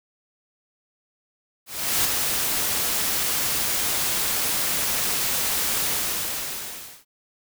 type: noise with ADSR envelope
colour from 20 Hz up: white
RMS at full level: -20 dBFS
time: 1.66-7.05 s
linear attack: 390 ms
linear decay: 5 ms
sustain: -4 dB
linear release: 1200 ms
effects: none